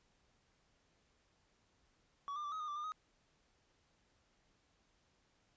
triangle tone with pitch steps, 1131 / 1198 / 1167 / 1268 / 1223 / 1173 / 1205 / 1257 Hz, C#6 / D6 / D6 / D#6 / D#6 / D6 / D6 / D#6, +34 / +34 / -11 / +32 / -30 / -2 / +44 / +17 cents, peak -38 dBFS, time 2.28-2.92 s, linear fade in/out 0 ms, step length 80 ms, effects pink hiss -75 dBFS RMS until 5.56 s + resampled to 16000 Hz

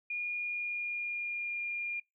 sine tone with pitch glide, 2431 to 2409 Hz, D#7 to D7, -41 to +43 cents, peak -33 dBFS, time 0.1-2 s, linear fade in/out 5 ms, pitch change -16 cents, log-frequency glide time 0.4-1.61 s, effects noise-tail reverb RT60 0.2 s tail -24 dB re dry

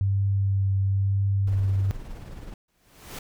sine tone with vibrato, 98 Hz, G2, in tune, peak -20 dBFS, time 0.01-1.91 s, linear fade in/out 0 ms, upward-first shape triangle, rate 1 Hz, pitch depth 17 cents each way
brown noise with tremolo, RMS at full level -36 dBFS, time 1.47-2.54 s, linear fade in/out 2 ms, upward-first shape sine, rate 19 Hz, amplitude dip 40%
pink noise with exponential growth, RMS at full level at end -35 dBFS, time 2.68-3.19 s, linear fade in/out 5 ms, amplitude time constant 110 ms
effects none

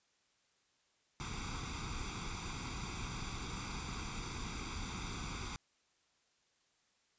pink noise with comb filter, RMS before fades -42 dBFS, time 1.2-5.56 s, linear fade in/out 0 ms, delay 0.84 ms, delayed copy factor +0.8, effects white hiss -75 dBFS RMS until 7.18 s + resampled to 16000 Hz

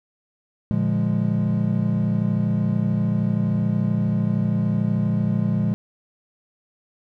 triangle chord, Bb dominant seventh, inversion none, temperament equal with one note detuned, 115.67 / 146.83 / 174.61 / 207.7 Hz, Bb2 / D3 / F3 / Ab3, -13 / 0 / 0 / 0 cents, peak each -22 / -25 / -22 / -21 dBFS, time 0.71-5.74 s, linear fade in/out 0 ms, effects none

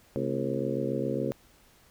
harmonic tone with a mistuned harmonic, 67.2 Hz, C2, 47 cents sharp, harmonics 2 / 3 / 4 / 5 / 6 / 7 / 8, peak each -35 / -35 / -35 / -35 / -35 / -35 / -35 dBFS, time 0.16-1.32 s, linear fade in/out 0 ms, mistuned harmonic 3, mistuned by +150 cents, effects pink hiss -60 dBFS RMS until 1.9 s

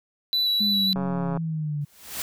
triangle tone with vibrato, 3951 Hz, B7, in tune, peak -19 dBFS, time 0.33-0.93 s, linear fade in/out 0 ms, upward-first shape square, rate 3.7 Hz, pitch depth 11 cents each way
sine exponential sweep, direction down, 210 to 143.7 Hz, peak -25 dBFS, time 0.6-1.85 s, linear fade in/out 10 ms
click train, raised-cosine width 1 ms, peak -18 dBFS, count 58, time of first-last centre 0.96-1.373 s, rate 138 Hz
white noise with exponential growth, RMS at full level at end -28 dBFS, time 1.81-2.22 s, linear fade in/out 1 ms, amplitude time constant 89 ms
effects none

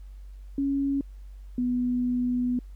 sine tone pair in turn, 277.2 / 247 Hz, C#4 / B3, 0 / 0 cents, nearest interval major second, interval 200 cents, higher first, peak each -23 dBFS, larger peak neither, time 0.58-1.01 / 1.58-2.59 s, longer second, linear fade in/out 2 ms, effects added 48 Hz sine -40 dBFS peak until 2.75 s + pink hiss -67 dBFS RMS until 2.75 s

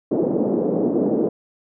pink band-pass noise, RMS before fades -20 dBFS, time 0.11-1.29 s, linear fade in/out 5 ms, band 220 to 510 Hz, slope 24 dB/octave, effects none

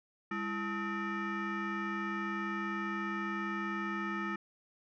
sine tone with frequency modulation, 740 Hz, F#5, in tune, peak -32 dBFS, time 0.31-4.36 s, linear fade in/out 5 ms, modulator 537 Hz, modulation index 2.4, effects tanh soft clip ceiling -30 dBFS

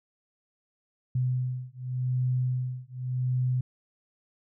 sine beating tone pair, 126.3 / 127.17 Hz, B2 / C3, +39 / -49 cents, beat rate 0.87 Hz, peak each -29 dBFS, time 1.15-3.61 s, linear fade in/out 5 ms, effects none

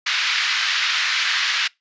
pink band-pass noise, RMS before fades -21 dBFS, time 0.06-1.68 s, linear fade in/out 10 ms, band 1500 to 4900 Hz, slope 24 dB/octave, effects noise-tail reverb RT60 0.2 s tail -25 dB re dry + resampled to 16000 Hz

